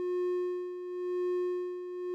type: tone with tremolo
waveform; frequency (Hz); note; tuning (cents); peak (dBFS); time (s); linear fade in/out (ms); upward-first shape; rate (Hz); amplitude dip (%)
triangle; 359.4; F4; +50; -26; 0-2.14; 0; sine; 0.94; 65
effects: none